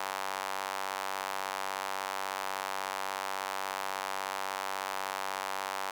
sawtooth tone with high-pass filter, 96.4 Hz, G2, 28 cents flat, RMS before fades -36 dBFS, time 0-5.91 s, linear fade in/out 5 ms, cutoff 900 Hz, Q 1.9, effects none

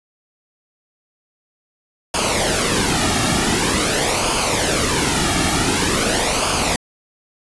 pink noise with flanger, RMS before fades -18 dBFS, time 2.14-6.76 s, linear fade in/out 2 ms, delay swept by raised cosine 0.52 to 2.02 ms, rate 0.46 Hz, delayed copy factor -0.6, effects resampled to 24000 Hz

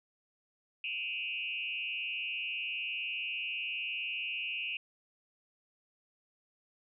sine tone with frequency modulation, 2666 Hz, E7, 19 cents sharp, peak -34 dBFS, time 0.84-4.77 s, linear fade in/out 2 ms, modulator 129 Hz, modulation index 1.8, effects none

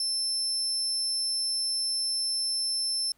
35% pulse tone, 5310 Hz, E8, 12 cents sharp, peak -24 dBFS, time 0-3.12 s, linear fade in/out 2 ms, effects pink hiss -67 dBFS RMS until 3.17 s

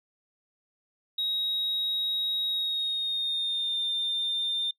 sine tone with pitch glide, 3795 to 3605 Hz, A#7 to A7, +30 to +41 cents, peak -25 dBFS, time 1.18-4.71 s, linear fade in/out 5 ms, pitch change -89 cents, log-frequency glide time 2.46-3.81 s, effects noise-tail reverb RT60 0.1 s tail -22 dB re dry + tanh soft clip ceiling -23 dBFS

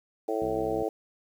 harmonic tone, 110 Hz, A2, in tune, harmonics 3 / 4 / 5 / 6 / 7, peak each -33 / -30 / -34 / -35 / -35 dBFS, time 0.28-0.89 s, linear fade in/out 5 ms
click train, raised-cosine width 3 ms, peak -27 dBFS, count 27, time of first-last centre 0.42-0.821 s, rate 64.8 Hz
effects high-pass 60 Hz 12 dB/octave + 9-bit

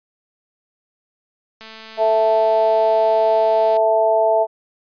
click train, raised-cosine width 0.2 ms, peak -21 dBFS, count 478, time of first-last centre 1.61-3.768 s, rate 221 Hz
harmonic tone, 220 Hz, A3, in tune, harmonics 2 / 3 / 4, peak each -21 / -14 / -20 dBFS, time 1.97-4.47 s, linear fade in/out 50 ms
effects resampled to 11025 Hz

